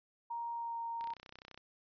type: tone with pitch glide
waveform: sine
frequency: 936 to 926.9 Hz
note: A#5 to A#5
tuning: +7 to -10 cents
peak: -37 dBFS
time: 0.3-1.14 s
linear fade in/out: 10 ms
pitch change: -17 cents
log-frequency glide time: 0.53-0.79 s
type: click train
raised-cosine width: 0.2 ms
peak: -33 dBFS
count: 19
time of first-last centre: 1.01-1.576 s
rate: 31.8 Hz
effects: resampled to 11025 Hz